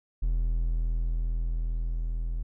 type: tone with level ramp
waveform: triangle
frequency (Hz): 41.2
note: E1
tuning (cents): 0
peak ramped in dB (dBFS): -21 to -26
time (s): 0.22-2.43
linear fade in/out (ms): 10
effects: none